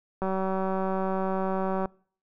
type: click train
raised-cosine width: 1 ms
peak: -16 dBFS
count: 312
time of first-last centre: 0.22-1.857 s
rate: 190 Hz
effects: noise-tail reverb RT60 0.5 s tail -25 dB re dry